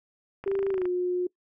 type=click train; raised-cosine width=0.5 ms; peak=-24 dBFS; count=12; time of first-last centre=0.44-0.855 s; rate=26.5 Hz
type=tone with pitch glide; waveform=sine; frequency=392 to 359.5 Hz; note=G4 to F#4; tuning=0 to -50 cents; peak=-24 dBFS; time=0.46-1.27 s; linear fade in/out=5 ms; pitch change=-150 cents; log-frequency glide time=0.7-0.85 s
effects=noise-tail reverb RT60 0.1 s tail -23 dB re dry